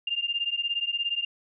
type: beating tone pair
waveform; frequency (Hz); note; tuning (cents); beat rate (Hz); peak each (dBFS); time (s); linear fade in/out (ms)
sine; 2794 / 2811; F7 / F7; 0 / +11; 17; -29 / -29; 0.07-1.25; 5
effects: none